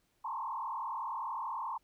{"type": "tone with frequency modulation", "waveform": "sine", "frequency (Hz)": 987.8, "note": "B5", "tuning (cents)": 0, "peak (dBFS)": -35, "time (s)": [0.24, 1.78], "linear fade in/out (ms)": 10, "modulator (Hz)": 40.2, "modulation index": 3.1, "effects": ["pink hiss -75 dBFS RMS until 1.83 s"]}